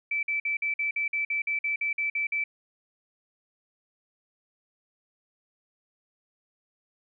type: tone bursts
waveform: sine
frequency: 2319 Hz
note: D7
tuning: 22 cents flat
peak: -25 dBFS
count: 14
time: 0.11-2.44 s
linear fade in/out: 5 ms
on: 120 ms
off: 50 ms
effects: none